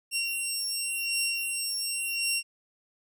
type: beating tone pair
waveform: 15% pulse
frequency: 2750 / 2750.91 Hz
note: F7 / F7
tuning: -27 / -27 cents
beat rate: 0.91 Hz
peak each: -24 dBFS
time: 0.11-2.43 s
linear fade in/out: 50 ms
effects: none